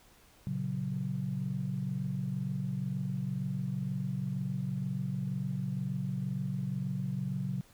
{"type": "chord", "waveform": "sine", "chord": "F# major", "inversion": "first", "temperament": "equal", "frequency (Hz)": [116.54, 138.59, 185], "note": ["A#2", "C#3", "F#3"], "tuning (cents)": [0, 0, 0], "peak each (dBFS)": [-39, -34, -35], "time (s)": [0.47, 7.61], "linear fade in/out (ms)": 0, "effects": ["tanh soft clip ceiling -22 dBFS", "pink hiss -61 dBFS RMS until 7.73 s"]}